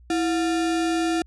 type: tone with sample-and-hold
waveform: sine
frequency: 329.6 Hz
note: E4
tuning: in tune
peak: -20 dBFS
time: 0.1-1.22 s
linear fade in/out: 2 ms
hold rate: 1050 Hz
effects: added 60 Hz sine -47 dBFS peak until 1.26 s + resampled to 22050 Hz